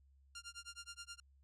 10% pulse tone with tremolo, 1397 Hz, F6, in tune, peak -38 dBFS, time 0.35-1.2 s, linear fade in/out 2 ms, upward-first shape sine, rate 9.5 Hz, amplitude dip 100%, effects added 68 Hz sine -65 dBFS peak until 1.43 s + resampled to 22050 Hz

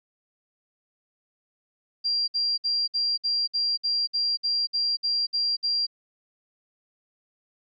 sine tone bursts, 4754 Hz, D8, 20 cents sharp, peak -22 dBFS, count 13, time 2.04-5.868 s, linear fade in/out 20 ms, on 240 ms, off 59 ms, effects none

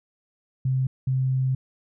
sine tone bursts at uneven times, 130.81 Hz, C3, in tune, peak -20 dBFS, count 2, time 0.65-0.87 / 1.07-1.55 s, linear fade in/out 5 ms, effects none

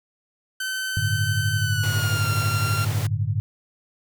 sawtooth tone with pitch glide, 1531 to 1379.8 Hz, G6 to F6, -41 to -21 cents, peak -22 dBFS, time 0.6-2.85 s, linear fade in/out 5 ms, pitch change -180 cents, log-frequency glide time 1.55-2.28 s
sine chord, G suspended second, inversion none, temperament equal, 98 / 110 / 146.83 Hz, G2 / A2 / D3, 0 / 0 / 0 cents, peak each -25 / -24 / -29 dBFS, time 0.97-3.4 s, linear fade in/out 0 ms
pink high-pass noise, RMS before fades -34 dBFS, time 1.83-3.07 s, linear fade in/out 5 ms, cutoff 160 Hz, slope 96 dB/octave
effects none

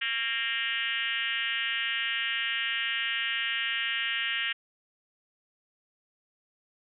sine tone with frequency modulation, 2349 Hz, D7, in tune, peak -27 dBFS, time 0.01-4.53 s, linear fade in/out 10 ms, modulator 246 Hz, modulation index 3.2, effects none

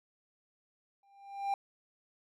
triangle tone with exponential growth, 795 Hz, G5, 24 cents sharp, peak -25 dBFS, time 1.03-1.54 s, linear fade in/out 2 ms, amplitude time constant 110 ms, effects none

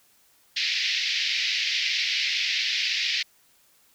pink band-pass noise, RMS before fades -26 dBFS, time 0.56-3.23 s, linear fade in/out 10 ms, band 2000 to 5300 Hz, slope 48 dB/octave, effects white hiss -61 dBFS RMS until 3.94 s

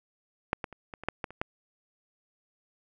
clicks, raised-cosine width 0.5 ms, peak -10 / -18 / -30 / -25 / -27 / -11 / -17 / -30 / -14 dBFS, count 9, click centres 0.531 / 0.642 / 0.727 / 0.938 / 1.036 / 1.086 / 1.242 / 1.306 / 1.415 s, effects none

